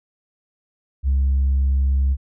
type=tone; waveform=sine; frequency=67.6 Hz; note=C#2; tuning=43 cents flat; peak=-13 dBFS; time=1.03-2.17 s; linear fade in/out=50 ms; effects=tanh soft clip ceiling -13 dBFS